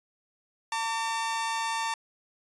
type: tone pair together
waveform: sawtooth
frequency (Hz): 904 / 1151.5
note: A5 / D6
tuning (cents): +47 / -34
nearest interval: major third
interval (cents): 419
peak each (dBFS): -25 / -32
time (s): 0.72-1.94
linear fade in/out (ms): 2
effects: resampled to 22050 Hz